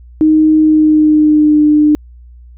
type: tone with pitch glide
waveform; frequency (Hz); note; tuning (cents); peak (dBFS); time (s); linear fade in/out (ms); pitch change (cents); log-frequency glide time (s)
sine; 311.1 to 300.2; D#4 to D4; 0 to +38; -5; 0.21-1.95; 0; -62; 0.59-1.63
effects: added 60 Hz sine -34 dBFS peak until 2.57 s